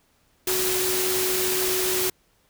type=tone in noise; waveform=sine; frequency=370.6 Hz; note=F#4; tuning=3 cents sharp; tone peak=-26 dBFS; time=0.47-2.1 s; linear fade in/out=5 ms; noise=white; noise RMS=-25 dBFS; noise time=0.47-2.1 s; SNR=-4 dB; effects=pink hiss -64 dBFS RMS until 2.49 s